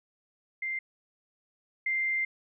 sine tone pair in turn, 2093 / 2093 Hz, C7 / C7, 0 / 0 cents, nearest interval unison, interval 0 cents, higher neither, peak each -30 / -26 dBFS, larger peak second, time 0.62-0.79 / 1.86-2.25 s, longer second, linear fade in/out 5 ms, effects none

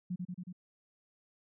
sine tone with echo, 180 Hz, F#3, 47 cents flat, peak -33 dBFS, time 0.1-0.16 s, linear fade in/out 10 ms, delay 92 ms, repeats 4, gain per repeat -2 dB, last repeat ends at 0.528 s, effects none

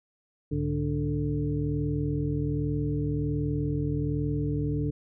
sine tone cluster, 65.2 / 105.9 / 147.2 / 293.2 / 441.9 Hz, C2 / G#2 / D3 / D4 / A4, -5 / +34 / +4 / -3 / +7 cents, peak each -34 / -33 / -29 / -31 / -36 dBFS, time 0.51-4.91 s, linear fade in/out 10 ms, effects none

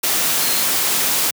sine tone in noise, 4186 Hz, C8, in tune, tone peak -27 dBFS, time 0.4-0.63 s, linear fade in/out 10 ms, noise white, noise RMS -18 dBFS, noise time 0.03-1.31 s, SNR -12 dB, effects high-pass 150 Hz 12 dB/octave

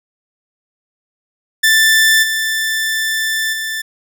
sawtooth tone with level steps, 1768 Hz, A6, 8 cents sharp, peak -5 / -12 / -16 dBFS, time 1.63-3.82 s, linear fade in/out 10 ms, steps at 2.22 / 3.52 s, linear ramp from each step 20 ms, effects none

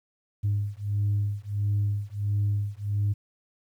sine beating tone pair, 101.6 / 103.1 Hz, G#2 / G#2, -38 / -12 cents, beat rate 1.5 Hz, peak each -26 dBFS, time 0.43-3.14 s, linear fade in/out 20 ms, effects tanh soft clip ceiling -19 dBFS + 10-bit

